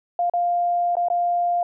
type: tone with dropouts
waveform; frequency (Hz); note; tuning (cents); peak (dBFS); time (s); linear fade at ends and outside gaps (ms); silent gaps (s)
sine; 700; F5; +4; -18; 0.19-1.63; 2; 0.298-0.336 / 0.954-0.968 / 1.085-1.101
effects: none